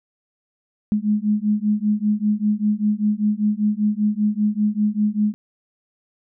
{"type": "beating tone pair", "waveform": "sine", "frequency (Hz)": [207.7, 212.8], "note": ["G#3", "G#3"], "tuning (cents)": [0, 42], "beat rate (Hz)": 5.1, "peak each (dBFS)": -20, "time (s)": [0.92, 5.34], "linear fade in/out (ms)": 0, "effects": []}